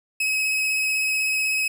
40% pulse tone with vibrato, 2556 Hz, D#7, 46 cents sharp, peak -20 dBFS, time 0.2-1.68 s, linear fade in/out 5 ms, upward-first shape sine, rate 16 Hz, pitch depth 15 cents each way, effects none

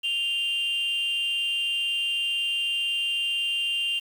sine tone pair together, 2794 / 3136 Hz, F7 / G7, 0 / 0 cents, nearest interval major second, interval 200 cents, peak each -23 / -28 dBFS, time 0.03-4 s, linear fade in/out 20 ms, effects tanh soft clip ceiling -21 dBFS + 8-bit

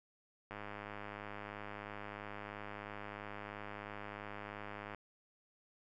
click train, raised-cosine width 0.5 ms, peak -30 dBFS, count 458, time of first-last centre 0.51-4.947 s, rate 103 Hz, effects none

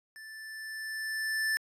square tone with level ramp, 1760 Hz, A6, in tune, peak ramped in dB -46 to -27 dBFS, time 0.16-1.57 s, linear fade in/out 0 ms, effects resampled to 32000 Hz

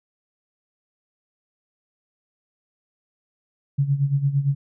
sine tone with tremolo, 140 Hz, C#3, 18 cents sharp, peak -15 dBFS, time 3.78-4.55 s, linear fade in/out 10 ms, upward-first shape sine, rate 8.8 Hz, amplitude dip 75%, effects none

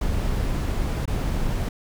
brown noise with dropouts, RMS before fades -24 dBFS, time 0.01-1.69 s, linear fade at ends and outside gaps 5 ms, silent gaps 1.056-1.076 s, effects none

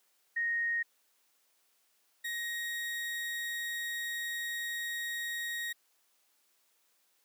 sine / 35% pulse tone pair in turn, 1864.7 / 1880.9 Hz, A#6 / A#6, 0 / +15 cents, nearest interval unison, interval 15 cents, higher second, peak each -29 / -33 dBFS, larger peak first, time 0.36-0.83 / 2.24-5.73 s, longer second, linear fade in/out 10 ms, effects white hiss -72 dBFS RMS until 7.24 s + high-pass 300 Hz 12 dB/octave

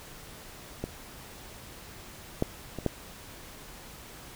clicks, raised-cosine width 2 ms, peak -18 / -11 / -21 / -12 dBFS, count 4, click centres 0.84 / 2.424 / 2.787 / 2.863 s, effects pink hiss -47 dBFS RMS until 4.35 s

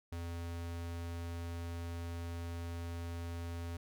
square tone, 85 Hz, F2, 46 cents flat, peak -40 dBFS, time 0.12-3.77 s, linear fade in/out 5 ms, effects none

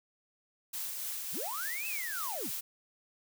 blue noise with tremolo, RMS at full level -37 dBFS, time 0.73-2.61 s, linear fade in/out 10 ms, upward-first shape triangle, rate 3.5 Hz, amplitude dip 30%
triangle linear two-way sweep, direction up then down, 71.6 to 2652 to 71.6 Hz, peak -36 dBFS, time 1.32-2.51 s, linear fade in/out 50 ms, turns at 1.87 s
effects none

